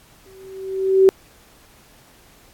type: tone with exponential growth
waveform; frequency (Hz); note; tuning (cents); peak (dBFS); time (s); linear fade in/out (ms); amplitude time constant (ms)
sine; 382.8; G4; -41; -6; 0.26-1.09; 0; 180
effects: pink hiss -51 dBFS RMS until 2.53 s + AAC 64 kbps